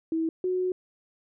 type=tone pair in turn; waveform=sine; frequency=324.2 / 367 Hz; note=E4 / F#4; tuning=-29 / -14 cents; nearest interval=major second; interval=215 cents; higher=second; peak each=-24 dBFS; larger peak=neither; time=0.12-0.29 / 0.44-0.72 s; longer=second; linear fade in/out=2 ms; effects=none